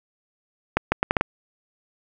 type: accelerating click train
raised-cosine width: 0.5 ms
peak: -3 dBFS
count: 6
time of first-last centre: 0.77-1.21 s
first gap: 150 ms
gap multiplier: 0.73
effects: none